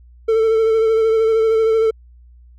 triangle tone with vibrato, 445.3 Hz, A4, 21 cents sharp, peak -10 dBFS, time 0.28-1.91 s, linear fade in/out 10 ms, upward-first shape sine, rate 13 Hz, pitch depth 25 cents each way, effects added 60 Hz sine -42 dBFS peak until 2.58 s

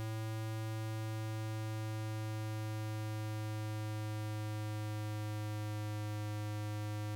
square tone with pitch glide, 110 to 105.58 Hz, A2 to G#2, 0 to +29 cents, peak -38 dBFS, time 0-7.15 s, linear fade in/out 0 ms, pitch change -71 cents, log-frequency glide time 0.59-6.28 s, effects none

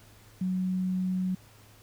sine tone, 185 Hz, F#3, in tune, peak -26 dBFS, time 0.41-1.35 s, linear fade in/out 5 ms, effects added 106 Hz sine -56 dBFS peak until 1.82 s + pink hiss -57 dBFS RMS until 1.82 s

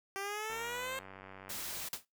10% pulse exponential sweep, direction up, 388.4 to 535 Hz, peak -29 dBFS, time 0.16-0.99 s, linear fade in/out 0 ms
click train, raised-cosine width 0.5 ms, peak -34 dBFS, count 98, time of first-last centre 0.5-1.513 s, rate 95.8 Hz
white noise, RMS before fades -41 dBFS, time 1.49-1.89 s, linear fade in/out 10 ms
white noise with exponential decay, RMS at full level -34 dBFS, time 1.93-2.05 s, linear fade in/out 1 ms, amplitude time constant 25 ms
effects noise-tail reverb RT60 0.2 s tail -22 dB re dry

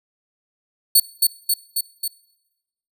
5% pulse tone with echo, 4434 Hz, C#8, in tune, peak -3 dBFS, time 0.95-1 s, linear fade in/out 5 ms, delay 270 ms, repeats 4, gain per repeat -3 dB, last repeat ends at 2.08 s, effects noise-tail reverb RT60 1.0 s tail -22 dB re dry

